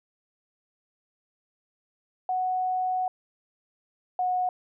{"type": "tone pair in turn", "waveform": "sine", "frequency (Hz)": [740, 731.1], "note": ["F#5", "F#5"], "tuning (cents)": [0, -21], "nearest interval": "unison", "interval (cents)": 21, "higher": "first", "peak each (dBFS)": [-24, -23], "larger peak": "second", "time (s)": [[2.29, 3.08], [4.19, 4.49]], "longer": "first", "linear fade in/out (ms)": 2, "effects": []}